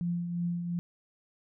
sine tone with tremolo, 173.2 Hz, F3, 14 cents flat, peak -27 dBFS, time 0.01-0.79 s, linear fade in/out 0 ms, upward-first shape triangle, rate 2.8 Hz, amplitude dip 50%, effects none

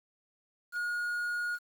triangle tone with quantisation, 1439 Hz, F#6, 49 cents flat, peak -29 dBFS, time 0.72-1.59 s, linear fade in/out 50 ms, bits 9, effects none

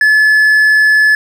triangle tone, 1722 Hz, A6, 38 cents flat, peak -4 dBFS, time 0.01-1.15 s, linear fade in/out 2 ms, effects none

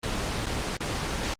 pink noise with dropouts, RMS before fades -29 dBFS, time 0.03-1.34 s, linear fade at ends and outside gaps 5 ms, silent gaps 0.46-0.464 / 0.771-0.803 s, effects low-pass 7000 Hz 12 dB/octave + Opus 24 kbps

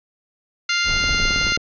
harmonic tone, 698.5 Hz, F5, in tune, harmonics 2 / 3 / 4 / 5 / 6 / 7 / 8 / 9, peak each -23 / -23 / -25 / -31 / -25 / -31 / -38 / -31 dBFS, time 0.69-1.57 s, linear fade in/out 5 ms
brown noise, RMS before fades -26 dBFS, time 0.84-1.54 s, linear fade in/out 50 ms
click train, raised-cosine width 2 ms, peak -17 dBFS, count 11, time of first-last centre 1.04-1.575 s, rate 18.7 Hz
effects resampled to 16000 Hz

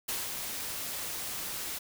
white noise with ADSR envelope, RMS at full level -33 dBFS, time 0.08-1.79 s, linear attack 10 ms, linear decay 170 ms, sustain -4 dB, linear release 14 ms, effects none

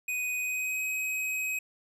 square tone with pitch glide, 2495 to 2531 Hz, D#7 to D#7, +4 to +29 cents, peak -30 dBFS, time 0.08-1.59 s, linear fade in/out 5 ms, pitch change +25 cents, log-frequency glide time 0.38-0.83 s, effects none

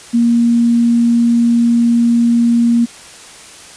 sine tone, 235.2 Hz, A#3, 16 cents sharp, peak -8 dBFS, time 0.13-2.86 s, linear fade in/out 20 ms, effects white hiss -36 dBFS RMS until 3.76 s + resampled to 22050 Hz

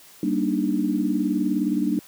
sine chord, Eb major seventh, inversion first, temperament just, 194.45 / 233.3 / 291.7 / 311.1 Hz, G3 / Bb3 / D4 / Eb4, -14 / +2 / -12 / 0 cents, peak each -26 / -26 / -24 / -27 dBFS, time 0.23-1.99 s, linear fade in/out 2 ms, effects white hiss -49 dBFS RMS until 2.07 s + high-pass 100 Hz 12 dB/octave

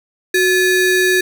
square ring-modulated tone, 1046.5 Hz, C6, in tune, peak -9 dBFS, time 0.34-1.21 s, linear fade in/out 5 ms, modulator 678 Hz, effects none

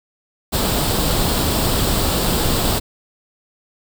pink noise with comb filter, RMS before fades -18 dBFS, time 0.52-2.8 s, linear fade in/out 20 ms, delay 0.24 ms, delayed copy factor +0.5, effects none

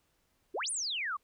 sine exponential two-way sweep, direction up then down, 311.1 to 10070 to 1090 Hz, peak -32 dBFS, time 0.54-1.17 s, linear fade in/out 10 ms, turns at 0.7 s, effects pink hiss -74 dBFS RMS until 1.23 s

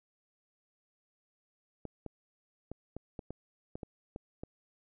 clicks, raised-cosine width 2 ms, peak -27 dBFS, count 10, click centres 1.853 / 2.063 / 2.716 / 2.966 / 3.192 / 3.306 / 3.755 / 3.832 / 4.161 / 4.435 s, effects none

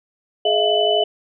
sine tone cluster, 421.3 / 636 / 688 / 2994 Hz, G#4 / D#5 / F5 / F#7, +25 / +38 / -26 / +20 cents, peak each -20 dBFS, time 0.45-1.04 s, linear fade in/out 5 ms, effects none

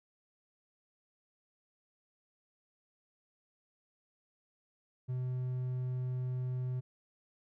triangle tone, 126.8 Hz, B2, 46 cents sharp, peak -31 dBFS, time 5.08-6.81 s, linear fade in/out 20 ms, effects none

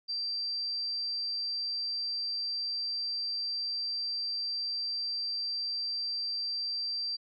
sine tone, 4699 Hz, D8, in tune, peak -31 dBFS, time 0.08-7.17 s, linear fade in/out 20 ms, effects none

